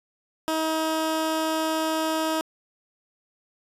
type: tone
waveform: 15% pulse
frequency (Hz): 317.9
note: D#4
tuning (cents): +37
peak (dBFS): -17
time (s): 0.48-2.41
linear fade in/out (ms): 0
effects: resampled to 32000 Hz